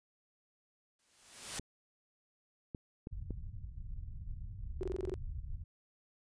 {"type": "noise with exponential growth", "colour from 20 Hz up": "white", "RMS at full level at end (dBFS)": -37, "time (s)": [0.99, 1.59], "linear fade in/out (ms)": 2, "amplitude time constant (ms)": 130}
{"type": "clicks", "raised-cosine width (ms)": 3, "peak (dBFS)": -28, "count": 4, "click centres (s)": [1.596, 2.748, 3.071, 3.307]}
{"type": "low-pass noise", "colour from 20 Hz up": "pink", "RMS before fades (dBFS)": -43, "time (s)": [3.11, 5.64], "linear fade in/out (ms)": 10, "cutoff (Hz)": 110, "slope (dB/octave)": 24}
{"type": "tone bursts", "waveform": "sine", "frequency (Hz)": 373.6, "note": "F#4", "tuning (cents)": 17, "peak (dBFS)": -34, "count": 8, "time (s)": [4.81, 5.14], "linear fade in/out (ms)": 0, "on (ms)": 22, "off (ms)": 22}
{"effects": ["resampled to 22050 Hz"]}